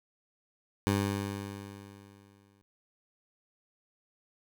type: tone with exponential decay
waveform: 15% pulse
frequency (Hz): 100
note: G2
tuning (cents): +35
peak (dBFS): -18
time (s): 0.87-2.62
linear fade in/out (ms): 0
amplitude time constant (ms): 380
effects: none

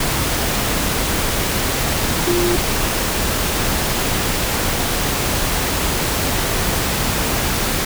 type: tone in noise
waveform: sine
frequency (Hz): 350.4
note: F4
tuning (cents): +6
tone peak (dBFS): -16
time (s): 2.27-2.56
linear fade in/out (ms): 5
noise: pink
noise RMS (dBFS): -19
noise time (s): 0-7.85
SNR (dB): 0
effects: none

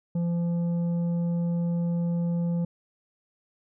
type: tone with tanh clipping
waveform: triangle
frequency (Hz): 171.3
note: F3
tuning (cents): -33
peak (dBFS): -25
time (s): 0.15-2.65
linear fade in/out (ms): 5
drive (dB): 11
effects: none

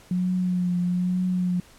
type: tone with vibrato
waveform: sine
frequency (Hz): 180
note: F#3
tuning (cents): -47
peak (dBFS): -21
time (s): 0.11-1.6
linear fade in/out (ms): 2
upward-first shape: triangle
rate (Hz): 1.1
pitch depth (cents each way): 34
effects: pink hiss -52 dBFS RMS until 1.78 s + low-pass 12000 Hz 12 dB/octave

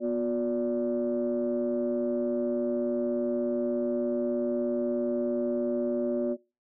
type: tone cluster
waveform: sine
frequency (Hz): 243.3 / 360 / 583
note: B3 / F#4 / D5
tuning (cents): -26 / -47 / -13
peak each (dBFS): -29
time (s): 0-6.37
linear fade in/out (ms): 50
effects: noise-tail reverb RT60 0.3 s tail -22 dB re dry + tanh soft clip ceiling -19 dBFS

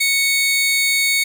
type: tone pair together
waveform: sawtooth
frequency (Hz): 2217 / 3737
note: C#7 / A#7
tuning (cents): 0 / +4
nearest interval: major sixth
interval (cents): 904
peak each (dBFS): -12 / -20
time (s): 0-1.24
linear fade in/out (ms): 10
effects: none

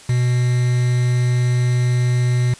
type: tone with quantisation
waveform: triangle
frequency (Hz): 123.47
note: B2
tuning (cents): 0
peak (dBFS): -12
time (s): 0.09-2.54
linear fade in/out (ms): 5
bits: 5
effects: white hiss -42 dBFS RMS until 2.59 s + resampled to 22050 Hz

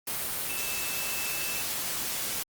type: tone in noise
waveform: sine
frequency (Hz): 2637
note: E7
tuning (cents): 0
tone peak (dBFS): -37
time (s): 0.49-1.62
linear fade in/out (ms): 5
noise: white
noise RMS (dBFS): -32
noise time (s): 0.07-2.43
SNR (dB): -8
effects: Opus 32 kbps

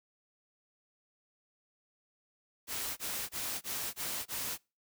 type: noise bursts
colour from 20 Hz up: white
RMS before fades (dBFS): -37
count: 6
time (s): 2.67-4.58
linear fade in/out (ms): 50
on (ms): 300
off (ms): 22
effects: noise-tail reverb RT60 0.3 s tail -26 dB re dry

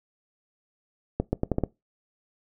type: accelerating click train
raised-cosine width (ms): 2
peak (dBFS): -10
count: 6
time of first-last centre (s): 1.2-1.637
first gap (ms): 130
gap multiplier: 0.8
effects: noise-tail reverb RT60 0.2 s tail -21 dB re dry

